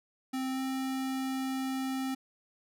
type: tone with pitch glide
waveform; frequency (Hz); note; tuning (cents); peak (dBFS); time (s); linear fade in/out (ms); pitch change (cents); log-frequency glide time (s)
square; 261.6 to 264; C4 to C4; 0 to +16; -32; 0.33-2.15; 10; +16; 0.51-0.6
effects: none